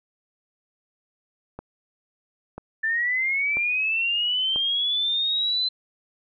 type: click train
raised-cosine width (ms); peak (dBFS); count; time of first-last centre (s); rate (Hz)
1; -21; 4; 1.59-4.56; 1.01
type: linear sweep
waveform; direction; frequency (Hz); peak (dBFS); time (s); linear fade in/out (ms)
sine; up; 1760 to 4067; -21; 2.83-5.69; 10
effects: none